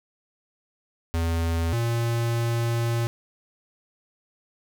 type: tone pair in turn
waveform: square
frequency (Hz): 83 / 116.91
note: E2 / A#2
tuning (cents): +12 / +5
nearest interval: tritone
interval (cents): 593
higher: second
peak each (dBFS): -23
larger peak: neither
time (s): 1.14-1.73 / 1.73-3.07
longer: second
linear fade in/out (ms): 0
effects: none